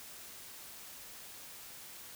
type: silence
effects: white hiss -50 dBFS RMS until 2.15 s